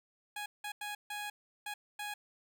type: tone bursts at uneven times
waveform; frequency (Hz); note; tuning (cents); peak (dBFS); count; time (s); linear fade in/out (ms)
15% pulse; 830.6; G#5; 0; -32; 6; 0.36-0.46 / 0.64-0.72 / 0.81-0.95 / 1.1-1.3 / 1.66-1.74 / 1.99-2.14; 5
effects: none